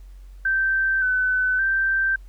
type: tone with pitch steps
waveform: sine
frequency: 1558 / 1510 / 1565 Hz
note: G6 / F#6 / G6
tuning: -11 / +35 / -3 cents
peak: -18 dBFS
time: 0.45-2.16 s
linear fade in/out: 5 ms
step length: 570 ms
effects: added 46 Hz sine -39 dBFS peak until 2.28 s + pink hiss -62 dBFS RMS until 2.28 s